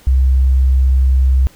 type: tone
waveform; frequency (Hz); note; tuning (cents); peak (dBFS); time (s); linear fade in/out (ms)
sine; 65.41; C2; 0; -8; 0.07-1.47; 0
effects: pink hiss -46 dBFS RMS until 1.55 s